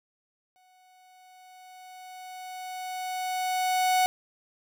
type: tone with exponential growth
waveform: 45% pulse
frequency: 740 Hz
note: F#5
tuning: in tune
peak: -20 dBFS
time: 0.56-4.06 s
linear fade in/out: 0 ms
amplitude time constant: 760 ms
effects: none